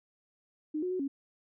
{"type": "tone with pitch steps", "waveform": "sine", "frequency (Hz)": [306.1, 363.7, 369.2, 276.3], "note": ["D#4", "F#4", "F#4", "C#4"], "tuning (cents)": [-28, -30, -4, -6], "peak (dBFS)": -30, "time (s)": [0.74, 1.08], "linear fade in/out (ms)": 10, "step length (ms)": 85, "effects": []}